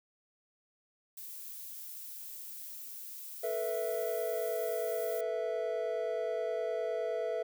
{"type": "noise", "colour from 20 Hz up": "violet", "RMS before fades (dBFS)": -45, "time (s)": [1.17, 5.21], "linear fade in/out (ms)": 5}
{"type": "chord", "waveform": "triangle", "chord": "A suspended second", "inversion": "none", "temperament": "equal with one note detuned", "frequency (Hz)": [440, 489.6, 659.3], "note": ["A4", "B4", "E5"], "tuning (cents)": [0, -15, 0], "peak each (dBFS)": [-35, -35, -33], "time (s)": [3.43, 7.43], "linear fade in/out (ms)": 10}
{"effects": []}